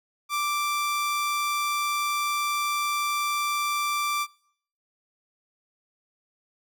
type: tone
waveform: sawtooth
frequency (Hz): 1174.7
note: D6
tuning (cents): 0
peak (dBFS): -21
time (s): 0.29-4.27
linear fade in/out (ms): 50
effects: noise-tail reverb RT60 0.6 s tail -22 dB re dry